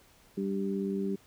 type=harmonic tone; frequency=98 Hz; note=G2; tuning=in tune; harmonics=2 / 3 / 4; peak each=-31 / -38 / -34 dBFS; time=0.37-1.16 s; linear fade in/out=10 ms; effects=pink hiss -61 dBFS RMS until 1.26 s